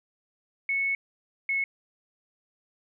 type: tone pair in turn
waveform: sine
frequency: 2205 / 2191 Hz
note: C#7 / C#7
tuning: -10 / -21 cents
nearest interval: unison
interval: 11 cents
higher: first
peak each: -24 / -24 dBFS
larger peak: neither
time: 0.69-0.95 / 1.49-1.64 s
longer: first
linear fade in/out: 2 ms
effects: none